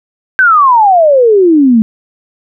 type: exponential sweep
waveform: sine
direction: down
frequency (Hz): 1571 to 213.4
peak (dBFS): -3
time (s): 0.39-1.82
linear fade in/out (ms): 0
effects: none